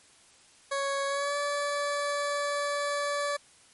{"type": "tone with pitch glide", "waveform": "20% pulse", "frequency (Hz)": [554.4, 576.3], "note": ["C#5", "D5"], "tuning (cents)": [0, -33], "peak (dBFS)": -23, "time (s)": [0.71, 3.37], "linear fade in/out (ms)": 10, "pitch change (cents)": 67, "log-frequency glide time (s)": [1.07, 1.36], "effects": ["white hiss -58 dBFS RMS until 3.73 s", "MP3 48 kbps"]}